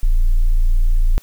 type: tone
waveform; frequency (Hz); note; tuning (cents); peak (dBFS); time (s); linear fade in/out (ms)
sine; 28.9; A#0; -14; -8; 0.03-1.18; 0
effects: tanh soft clip ceiling -8 dBFS + white hiss -49 dBFS RMS until 1.22 s